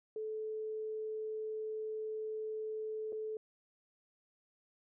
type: tone with dropouts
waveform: sine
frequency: 434.5 Hz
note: A4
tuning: 22 cents flat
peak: -37 dBFS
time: 0.16-3.37 s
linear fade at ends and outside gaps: 2 ms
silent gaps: 3.123-3.128 s
effects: none